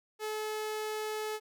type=tone; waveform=sawtooth; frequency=430 Hz; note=A4; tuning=40 cents flat; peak=-30 dBFS; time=0.19-1.4 s; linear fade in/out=50 ms; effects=none